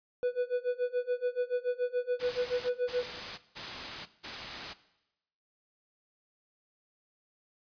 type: tone with tremolo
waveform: triangle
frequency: 493.9 Hz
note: B4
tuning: in tune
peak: -23 dBFS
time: 0.23-3.03 s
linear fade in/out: 0 ms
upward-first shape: sine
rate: 7 Hz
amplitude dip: 100%
type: noise bursts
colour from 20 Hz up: white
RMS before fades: -38 dBFS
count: 4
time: 2.19-4.74 s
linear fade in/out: 20 ms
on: 510 ms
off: 170 ms
effects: noise-tail reverb RT60 0.9 s tail -17 dB re dry + resampled to 11025 Hz